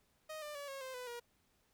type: tone with pitch steps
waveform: sawtooth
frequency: 623 / 595.9 / 570 / 545.2 / 521.5 / 498.8 / 477.1 Hz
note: D#5 / D5 / C#5 / C#5 / C5 / B4 / A#4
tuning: +2 / +25 / +48 / -29 / -6 / +17 / +40 cents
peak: -40 dBFS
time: 0.29-1.2 s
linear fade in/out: 10 ms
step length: 130 ms
effects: pink hiss -75 dBFS RMS until 1.73 s